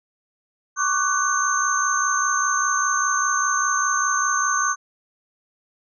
sine tone cluster, 1108 / 1173 / 1499 / 6320 Hz, C#6 / D6 / F#6 / G8, -1 / -2 / +22 / +13 cents, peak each -24 dBFS, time 0.76-4.76 s, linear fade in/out 50 ms, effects none

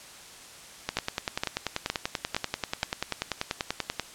two click trains, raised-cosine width 0.2 ms, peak -10 / -9 dBFS, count 33 / 5, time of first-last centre 0.89-3.997 / 0.97-2.83 s, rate 10.3 / 2.15 Hz, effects white hiss -47 dBFS RMS until 4.14 s + low-pass 9000 Hz 12 dB/octave

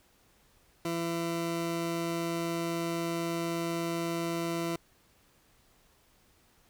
20% pulse tone pair together, 168.05 / 336.1 Hz, E3 / E4, +34 / +34 cents, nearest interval octave, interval 1200 cents, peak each -29 / -31 dBFS, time 0.85-4.76 s, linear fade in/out 2 ms, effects pink hiss -65 dBFS RMS until 6.69 s

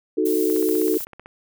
sine chord, D# diminished, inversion none, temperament equal, 311.1 / 370 / 440 Hz, D#4 / F#4 / A4, 0 / 0 / 0 cents, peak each -22 dBFS, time 0.17-0.98 s, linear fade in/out 10 ms
violet noise, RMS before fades -30 dBFS, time 0.25-1.05 s, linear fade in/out 10 ms
click train, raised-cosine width 0.5 ms, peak -25 dBFS, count 13, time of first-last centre 0.5-1.259 s, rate 15.8 Hz
effects none

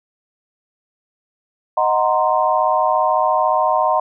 sine chord, C half-diminished seventh, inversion first, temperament equal, 622.3 / 740 / 932.3 / 1046.5 Hz, Eb5 / Gb5 / Bb5 / C6, 0 / 0 / 0 / 0 cents, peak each -19 dBFS, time 1.77-4 s, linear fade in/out 5 ms, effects none

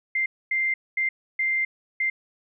sine tone bursts at uneven times, 2093 Hz, C7, in tune, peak -21 dBFS, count 5, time 0.15-0.26 / 0.51-0.74 / 0.97-1.09 / 1.39-1.65 / 2-2.1 s, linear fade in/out 5 ms, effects none

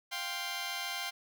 10% pulse chord, F suspended second, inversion none, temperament just, 698.5 / 785.8 / 1047.7 Hz, F5 / G5 / C6, 0 / +4 / +2 cents, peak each -33 / -32 / -33 dBFS, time 0.11-1.11 s, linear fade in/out 20 ms, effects none

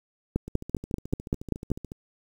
two click trains, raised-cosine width 3 ms, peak -11 / -24 dBFS, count 8 / 21, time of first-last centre 0.36-1.717 / 0.48-1.919 s, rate 5.16 / 13.9 Hz, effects 8-bit

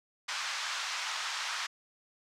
pink band-pass noise, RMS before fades -36 dBFS, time 0.28-1.67 s, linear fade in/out 10 ms, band 1000 to 6500 Hz, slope 24 dB/octave, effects none

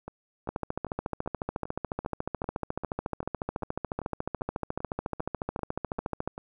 two click trains, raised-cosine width 1 ms, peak -16 / -24 dBFS, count 82 / 17, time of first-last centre 0.49-6.276 / 0.08-6.379 s, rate 14 / 2.54 Hz, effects none

